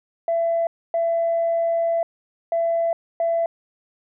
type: tone bursts at uneven times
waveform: sine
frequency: 670 Hz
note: E5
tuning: 28 cents sharp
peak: -17 dBFS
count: 4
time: 0.28-0.67 / 0.94-2.03 / 2.52-2.93 / 3.2-3.46 s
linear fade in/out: 2 ms
effects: tanh soft clip ceiling -14 dBFS